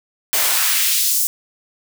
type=noise with high-pass filter sweep; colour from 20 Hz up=white; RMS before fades=-17 dBFS; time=0.33-1.27 s; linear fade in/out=0 ms; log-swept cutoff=450 to 8100 Hz; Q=1; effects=none